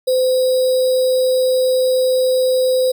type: tone with sample-and-hold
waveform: sine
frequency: 513 Hz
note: C5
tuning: 34 cents flat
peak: -12 dBFS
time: 0.07-2.92 s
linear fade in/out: 10 ms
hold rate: 4410 Hz
effects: none